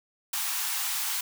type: high-pass noise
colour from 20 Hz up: white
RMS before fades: -30 dBFS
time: 0.33-1.21 s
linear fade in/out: 5 ms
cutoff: 750 Hz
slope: 96 dB/octave
effects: none